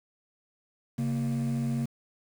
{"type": "tone pair together", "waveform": "triangle", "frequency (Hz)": [136.34, 231.5], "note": ["C#3", "A#3"], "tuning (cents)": [-28, -12], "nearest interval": "major sixth", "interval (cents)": 916, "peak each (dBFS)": -26, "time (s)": [0.98, 1.86], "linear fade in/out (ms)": 10, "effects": ["tanh soft clip ceiling -22 dBFS", "8-bit"]}